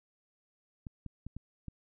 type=clicks; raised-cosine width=5 ms; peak=-29 dBFS; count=5; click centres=0.868 / 1.063 / 1.266 / 1.366 / 1.683 s; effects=none